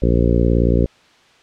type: harmonic tone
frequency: 58.4 Hz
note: A#1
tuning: 4 cents sharp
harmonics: 1 / 2 / 3 / 4 / 5 / 6 / 7 / 8 / 9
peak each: -16 / -19 / -21 / -22 / -23 / -24 / -24 / -25 / -26 dBFS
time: 0.02-0.86 s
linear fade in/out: 5 ms
effects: white hiss -51 dBFS RMS until 1.42 s + low-pass 4000 Hz 12 dB/octave